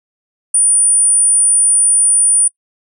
sine tone, 9397 Hz, D9, in tune, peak -8 dBFS, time 0.54-2.48 s, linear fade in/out 5 ms, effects noise-tail reverb RT60 0.1 s tail -22 dB re dry

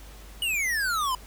square exponential sweep, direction down, 2960 to 987.8 Hz, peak -25 dBFS, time 0.42-1.15 s, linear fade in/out 2 ms, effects added 50 Hz sine -44 dBFS peak until 1.26 s + pink hiss -50 dBFS RMS until 1.26 s

